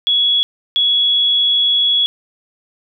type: tone pair in turn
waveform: sine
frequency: 3363 / 3363 Hz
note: G#7 / G#7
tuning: +21 / +21 cents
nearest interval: unison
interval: 0 cents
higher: neither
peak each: -11 dBFS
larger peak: neither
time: 0.07-0.43 / 0.76-2.06 s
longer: second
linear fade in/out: 0 ms
effects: none